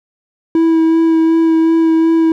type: tone with vibrato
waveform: triangle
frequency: 325.8 Hz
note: E4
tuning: 20 cents flat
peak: -6 dBFS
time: 0.55-2.32 s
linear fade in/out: 2 ms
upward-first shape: sine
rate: 2.7 Hz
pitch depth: 14 cents each way
effects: none